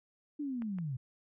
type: linear sweep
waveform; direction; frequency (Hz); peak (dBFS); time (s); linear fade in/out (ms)
sine; down; 302.2 to 119.4; -34; 0.39-0.97; 10
type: clicks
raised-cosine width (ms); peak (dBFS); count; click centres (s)
0.5; -34 / -36; 2; 0.621 / 0.786
effects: none